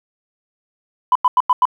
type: tone bursts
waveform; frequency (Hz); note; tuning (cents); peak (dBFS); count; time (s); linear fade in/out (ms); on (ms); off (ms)
sine; 1001; B5; +23; -8; 5; 1.12-1.654; 2; 34; 91
effects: tanh soft clip ceiling -5 dBFS + 8-bit